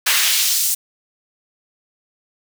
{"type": "noise with high-pass filter sweep", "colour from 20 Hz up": "pink", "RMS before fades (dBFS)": -17, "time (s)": [0.06, 0.75], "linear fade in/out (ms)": 10, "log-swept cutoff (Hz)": [1600, 7700], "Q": 1, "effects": []}